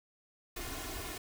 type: noise with comb filter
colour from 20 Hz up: pink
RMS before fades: -41 dBFS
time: 0.56-1.18 s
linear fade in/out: 5 ms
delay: 2.8 ms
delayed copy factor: +0.8
effects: none